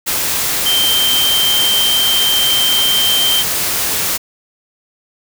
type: tone in noise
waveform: sine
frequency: 3136 Hz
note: G7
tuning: in tune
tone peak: -12 dBFS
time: 0.65-3.43 s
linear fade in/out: 20 ms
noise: white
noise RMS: -17 dBFS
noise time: 0.06-4.18 s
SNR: +2 dB
effects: none